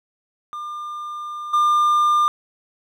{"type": "tone with level steps", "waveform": "triangle", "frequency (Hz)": 1200, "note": "D6", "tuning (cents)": 37, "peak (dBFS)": [-26, -12], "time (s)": [0.53, 2.28], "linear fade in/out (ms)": 0, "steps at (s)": 1.53, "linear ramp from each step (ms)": 10, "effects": []}